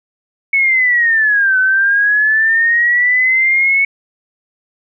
sine linear two-way sweep, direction down then up, 2217 to 1508 to 2217 Hz, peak -9 dBFS, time 0.53-3.85 s, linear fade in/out 5 ms, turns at 1.58 s, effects none

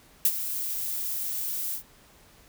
violet noise with ADSR envelope, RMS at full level -19 dBFS, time 0.25-1.83 s, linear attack 3 ms, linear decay 53 ms, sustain -12 dB, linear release 97 ms, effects pink hiss -56 dBFS RMS until 2.48 s

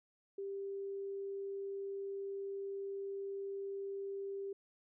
sine tone, 394.5 Hz, G4, 11 cents sharp, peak -39 dBFS, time 0.38-4.53 s, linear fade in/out 5 ms, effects none

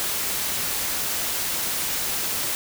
white noise, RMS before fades -26 dBFS, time 0-2.55 s, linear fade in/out 0 ms, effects none

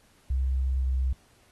sine tone with pitch glide, 65.41 to 64.81 Hz, C2 to C2, 0 to -16 cents, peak -23 dBFS, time 0.3-1.13 s, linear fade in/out 5 ms, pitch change -16 cents, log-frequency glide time 0.7-0.89 s, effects pink hiss -62 dBFS RMS until 1.51 s + AAC 32 kbps

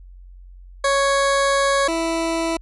20% pulse tone pair in turn, 554.4 / 329.6 Hz, C#5 / E4, 0 / 0 cents, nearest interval major sixth, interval 900 cents, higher first, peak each -11 / -15 dBFS, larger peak first, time 0.84-1.88 / 1.88-2.57 s, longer first, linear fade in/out 5 ms, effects added 45 Hz sine -39 dBFS peak until 2.61 s + resampled to 24000 Hz

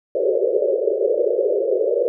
white band-pass noise, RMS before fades -19 dBFS, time 0.15-2.08 s, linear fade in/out 0 ms, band 370 to 580 Hz, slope 96 dB/octave, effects none

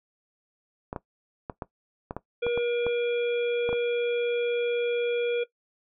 clicks, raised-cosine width 1 ms, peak -18 dBFS, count 11, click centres 0.929 / 0.962 / 1.498 / 1.622 / 2.109 / 2.166 / 2.466 / 2.576 / 2.866 / 3.691 / 3.729 s
harmonic tone, 478 Hz, A#4, 43 cents sharp, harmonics 1 / 3 / 5 / 7, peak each -24 / -39 / -36 / -42 dBFS, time 2.42-5.44 s, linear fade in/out 10 ms
effects noise-tail reverb RT60 0.1 s tail -17 dB re dry

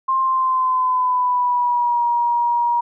sine tone with pitch glide, 1056 to 951.7 Hz, C6 to A#5, +16 to +36 cents, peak -15 dBFS, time 0.08-2.81 s, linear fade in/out 10 ms, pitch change -180 cents, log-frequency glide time 0.2-2.03 s, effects none

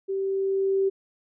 sine tone with level ramp, 388.1 Hz, G4, 17 cents flat, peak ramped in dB -25 to -19 dBFS, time 0.08-0.9 s, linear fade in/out 20 ms, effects none

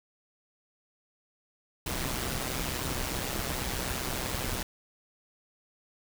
pink noise with amplitude modulation, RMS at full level -30 dBFS, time 1.86-4.63 s, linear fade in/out 5 ms, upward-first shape sine, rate 128 Hz, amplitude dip 65%, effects none

